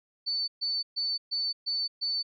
sine tone bursts, 4507 Hz, C#8, 28 cents sharp, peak -27 dBFS, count 6, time 0.26-2.23 s, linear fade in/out 20 ms, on 220 ms, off 130 ms, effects none

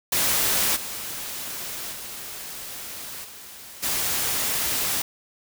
white noise with level steps, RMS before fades -22 / -33 / -36 / -42 / -25 dBFS, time 0.12-5.02 s, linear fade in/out 5 ms, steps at 0.75 / 1.91 / 3.23 / 3.82 s, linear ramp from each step 20 ms, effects none

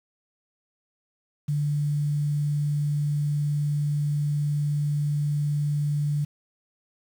sine tone with quantisation, 146.83 Hz, D3, in tune, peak -22 dBFS, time 1.48-6.25 s, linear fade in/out 10 ms, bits 8, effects none

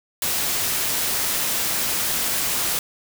white noise, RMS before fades -23 dBFS, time 0.22-2.79 s, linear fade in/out 2 ms, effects none

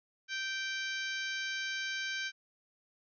harmonic tone, 780 Hz, G5, 9 cents flat, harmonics 2 / 3 / 4 / 5 / 6 / 7 / 8, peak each -37 / -41 / -43 / -45 / -47 / -48 / -49 dBFS, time 0.28-2.32 s, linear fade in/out 50 ms, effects none

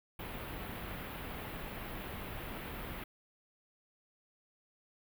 pink band-stop noise, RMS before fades -43 dBFS, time 0.19-3.04 s, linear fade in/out 5 ms, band 3200 to 13000 Hz, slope 24 dB/octave, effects none

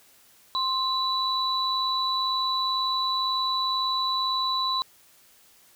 sine tone pair together, 1046.5 / 3951 Hz, C6 / B7, 0 / 0 cents, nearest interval octave + major seventh, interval 2300 cents, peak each -26 dBFS, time 0.55-4.82 s, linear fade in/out 0 ms, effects white hiss -57 dBFS RMS until 5.75 s

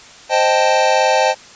square chord, A half-diminished seventh, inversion first, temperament equal, 523.3 / 622.3 / 784 / 880 Hz, C5 / Eb5 / G5 / A5, 0 / 0 / 0 / 0 cents, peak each -18 dBFS, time 0.29-1.35 s, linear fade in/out 50 ms, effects white hiss -40 dBFS RMS until 1.55 s + resampled to 16000 Hz

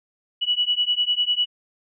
sine beating tone pair, 2936 / 2946 Hz, F#7 / F#7, -14 / -8 cents, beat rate 10 Hz, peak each -22 dBFS, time 0.41-1.46 s, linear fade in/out 20 ms, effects none

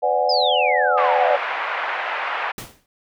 sine chord, G# half-diminished seventh, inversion first, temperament equal with one note detuned, 506 / 587.3 / 740 / 830.6 Hz, B4 / D5 / F#5 / G#5, +42 / 0 / 0 / 0 cents, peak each -22 / -22 / -20 / -24 dBFS, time 0.02-1.37 s, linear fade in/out 20 ms
sine exponential sweep, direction down, 5200 to 540 Hz, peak -20 dBFS, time 0.29-1.37 s, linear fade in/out 5 ms
pink band-pass noise, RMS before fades -25 dBFS, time 0.97-2.52 s, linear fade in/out 10 ms, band 690 to 2400 Hz, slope 24 dB/octave
pink noise with exponential decay, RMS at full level -29 dBFS, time 2.58-2.86 s, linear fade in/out 2 ms, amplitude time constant 60 ms
effects none

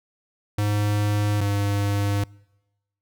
square tone pair in turn, 103.83 / 101.17 Hz, G#2 / G#2, 0 / -45 cents, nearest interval unison, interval 45 cents, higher first, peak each -21 dBFS, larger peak neither, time 0.58-1.41 / 1.41-2.24 s, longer neither, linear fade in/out 5 ms, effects noise-tail reverb RT60 1.0 s tail -26 dB re dry

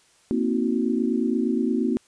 sine chord, C half-diminished seventh, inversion third, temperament equal with one note detuned, 233.1 / 261.6 / 319.3 / 370 Hz, Bb3 / C4 / Eb4 / Gb4, 0 / 0 / +45 / 0 cents, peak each -24 / -25 / -28 / -28 dBFS, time 0.31-1.97 s, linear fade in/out 0 ms, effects white hiss -59 dBFS RMS until 2.07 s + resampled to 22050 Hz

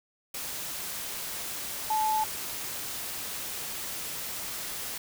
sine tone in noise, 866 Hz, A5, 28 cents flat, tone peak -24 dBFS, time 1.9-2.24 s, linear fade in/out 5 ms, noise white, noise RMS -36 dBFS, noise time 0.34-4.98 s, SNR +9 dB, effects none

